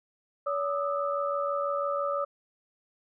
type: tone cluster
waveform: sine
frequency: 569 / 1208 / 1294 Hz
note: C#5 / D6 / E6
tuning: +45 / +48 / -32 cents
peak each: -29 / -32 / -34 dBFS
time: 0.46-2.25 s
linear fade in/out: 10 ms
effects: none